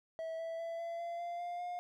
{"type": "tone with pitch steps", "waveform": "triangle", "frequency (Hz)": [650, 658.3, 666.7, 675.3, 683.9, 692.6, 701.5, 710.5], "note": ["E5", "E5", "E5", "E5", "F5", "F5", "F5", "F5"], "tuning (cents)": [-24, -3, 19, 42, -36, -15, 8, 30], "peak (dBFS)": -36, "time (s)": [0.19, 1.79], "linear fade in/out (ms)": 0, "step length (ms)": 200, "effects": []}